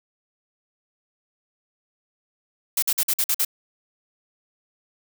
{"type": "noise bursts", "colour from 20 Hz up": "blue", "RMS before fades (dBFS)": -21, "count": 7, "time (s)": [2.77, 3.449], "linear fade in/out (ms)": 5, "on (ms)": 55, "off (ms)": 49, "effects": []}